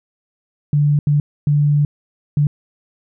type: tone bursts at uneven times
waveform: sine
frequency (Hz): 146.4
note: D3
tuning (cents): -5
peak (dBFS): -11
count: 4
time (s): 0.73-0.99 / 1.07-1.2 / 1.47-1.85 / 2.37-2.47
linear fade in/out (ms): 2
effects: none